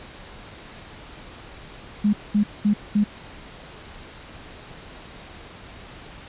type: tone bursts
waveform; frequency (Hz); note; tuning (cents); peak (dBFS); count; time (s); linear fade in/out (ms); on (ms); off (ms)
sine; 207.7; G#3; 0; -15; 4; 2.04-3.042; 10; 93; 210
effects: pink hiss -42 dBFS RMS until 6.28 s + resampled to 8000 Hz